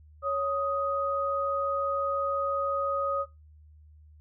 sine tone pair together, 555.8 / 1250 Hz, C#5 / D#6, +4 / +8 cents, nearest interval octave + major second, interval 1404 cents, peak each -29 / -28 dBFS, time 0.22-3.26 s, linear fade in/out 50 ms, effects noise-tail reverb RT60 0.2 s tail -18 dB re dry + added 76 Hz sine -51 dBFS peak until 4.2 s

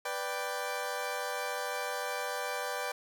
20% pulse chord, G major, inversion first, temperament equal, 493.9 / 587.3 / 784 Hz, B4 / D5 / G5, 0 / 0 / 0 cents, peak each -33 dBFS, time 0.05-2.92 s, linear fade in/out 5 ms, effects none

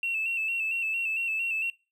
triangle tone with vibrato, 2676 Hz, E7, 25 cents sharp, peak -23 dBFS, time 0.03-1.7 s, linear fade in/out 2 ms, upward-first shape square, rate 4.4 Hz, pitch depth 36 cents each way, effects noise-tail reverb RT60 0.3 s tail -24 dB re dry + tanh soft clip ceiling -24 dBFS

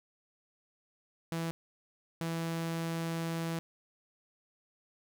sawtooth tone bursts at uneven times, 165.3 Hz, E3, 5 cents sharp, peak -29 dBFS, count 2, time 1.32-1.51 / 2.21-3.59 s, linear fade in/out 0 ms, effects none

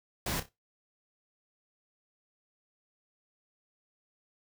pink noise with echo, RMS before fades -33 dBFS, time 0.26-0.4 s, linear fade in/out 5 ms, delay 30 ms, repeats 3, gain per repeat -11 dB, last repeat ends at 0.49 s, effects noise-tail reverb RT60 0.2 s tail -18 dB re dry

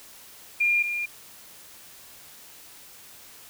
sine tone pair in turn, 2407 / 2407 Hz, D7 / D7, +42 / +42 cents, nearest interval unison, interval 0 cents, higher neither, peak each -19 / -26 dBFS, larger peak first, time 0.6-0.83 / 0.83-1.06 s, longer neither, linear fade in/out 10 ms, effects white hiss -48 dBFS RMS until 3.49 s

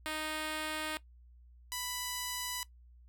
5% pulse tone pair in turn, 310.2 / 990.8 Hz, D#4 / B5, -5 / +5 cents, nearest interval octave + minor sixth, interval 2010 cents, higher second, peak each -24 dBFS, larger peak neither, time 0.06-0.97 / 1.72-2.63 s, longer neither, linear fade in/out 0 ms, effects noise-tail reverb RT60 0.1 s tail -18 dB re dry + added 60 Hz sine -55 dBFS peak until 3.08 s

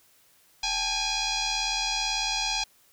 sine tone with frequency modulation, 784 Hz, G5, in tune, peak -25 dBFS, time 0.63-2.64 s, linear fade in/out 5 ms, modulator 823 Hz, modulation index 6.6, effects white hiss -61 dBFS RMS until 2.92 s

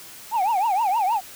sine tone with vibrato, 830.6 Hz, G#5, in tune, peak -16 dBFS, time 0.31-1.21 s, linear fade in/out 50 ms, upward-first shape triangle, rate 6.4 Hz, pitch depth 260 cents each way, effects tanh soft clip ceiling -17 dBFS + white hiss -42 dBFS RMS until 1.35 s

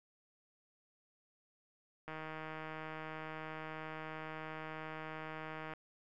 click train, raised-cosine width 0.5 ms, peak -30 dBFS, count 575, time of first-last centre 2.08-5.736 s, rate 157 Hz, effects none

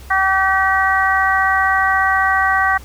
harmonic tone, 383.6 Hz, G4, 37 cents flat, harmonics 2 / 3 / 4 / 5, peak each -18 / -18 / -18 / -18 dBFS, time 0.1-2.78 s, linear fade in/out 10 ms, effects added 65 Hz sine -34 dBFS peak until 2.84 s + pink hiss -43 dBFS RMS until 2.84 s

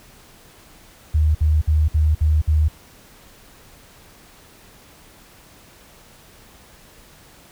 sine tone bursts, 77 Hz, D#2, 17 cents flat, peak -13 dBFS, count 6, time 1.14-2.685 s, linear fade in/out 10 ms, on 210 ms, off 57 ms, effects pink hiss -48 dBFS RMS until 7.51 s

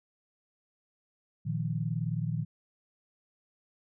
sine chord, Bb suspended fourth, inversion none, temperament equal, 116.54 / 155.56 / 174.61 Hz, Bb2 / Eb3 / F3, 0 / 0 / 0 cents, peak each -33 / -32 / -36 dBFS, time 1.45-2.45 s, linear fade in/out 20 ms, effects none

